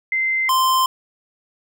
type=tone pair in turn; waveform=sine / square; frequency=2076 / 1041.3 Hz; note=C7 / C6; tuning=-14 / -9 cents; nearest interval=octave; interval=1195 cents; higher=first; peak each=-17 / -15 dBFS; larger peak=second; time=0.12-0.49 / 0.49-0.86 s; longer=neither; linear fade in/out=2 ms; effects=none